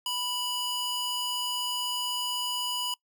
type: tone with high-pass filter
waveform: square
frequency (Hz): 984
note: B5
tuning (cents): -7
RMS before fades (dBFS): -31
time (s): 0.06-2.94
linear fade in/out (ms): 2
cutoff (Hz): 2100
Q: 1.5
effects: noise-tail reverb RT60 0.1 s tail -23 dB re dry